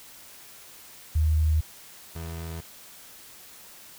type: tone pair in turn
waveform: sine / 30% pulse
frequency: 77.78 / 82.41 Hz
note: D#2 / E2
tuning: 0 / 0 cents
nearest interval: minor second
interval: 100 cents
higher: second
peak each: -19 / -31 dBFS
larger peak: first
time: 1.15-1.61 / 2.15-2.61 s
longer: neither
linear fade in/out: 10 ms
effects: white hiss -48 dBFS RMS until 3.98 s